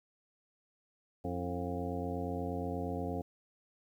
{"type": "harmonic tone with a mistuned harmonic", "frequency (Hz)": 88.4, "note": "F2", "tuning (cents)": 22, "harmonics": [1, 2, 3, 4, 5, 6, 8, 9], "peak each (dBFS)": [-40, -42, -40, -46, -42, -43, -43, -49], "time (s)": [1.24, 3.22], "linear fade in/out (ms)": 10, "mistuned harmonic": 4, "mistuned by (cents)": -82, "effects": ["11-bit"]}